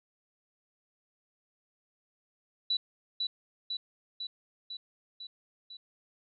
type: tone with echo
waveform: sine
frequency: 3951 Hz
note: B7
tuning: in tune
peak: -26 dBFS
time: 2.7-2.77 s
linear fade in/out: 5 ms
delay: 500 ms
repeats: 6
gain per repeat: -3 dB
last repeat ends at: 5.77 s
effects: none